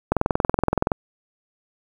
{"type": "click train", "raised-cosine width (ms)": 1, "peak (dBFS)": -4, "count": 18, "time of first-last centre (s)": [0.12, 0.918], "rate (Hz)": 21.3, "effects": ["7-bit"]}